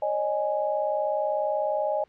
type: chord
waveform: sine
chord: C# suspended second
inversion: none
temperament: equal with one note detuned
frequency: 554.4 / 614.4 / 830.6 Hz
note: C#5 / D#5 / G#5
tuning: 0 / -22 / 0 cents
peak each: -30 / -26 / -29 dBFS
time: 0.02-2.04 s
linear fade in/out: 5 ms
effects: pink hiss -63 dBFS RMS until 2.08 s + low-pass 3000 Hz 12 dB/octave